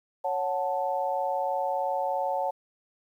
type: chord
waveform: sine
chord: F# minor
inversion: second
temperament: equal with one note detuned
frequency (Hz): 554.4 / 737 / 880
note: C#5 / F#5 / A5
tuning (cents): 0 / -7 / 0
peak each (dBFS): -30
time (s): 0.24-2.51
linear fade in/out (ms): 10
effects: 10-bit